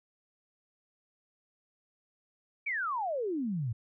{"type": "exponential sweep", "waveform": "sine", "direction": "down", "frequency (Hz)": [2380, 106.1], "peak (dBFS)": -30, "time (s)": [2.66, 3.73], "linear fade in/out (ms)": 10, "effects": []}